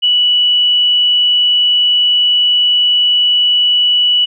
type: tone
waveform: sine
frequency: 2950 Hz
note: F#7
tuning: 6 cents flat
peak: -8 dBFS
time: 0.02-4.26 s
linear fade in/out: 20 ms
effects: none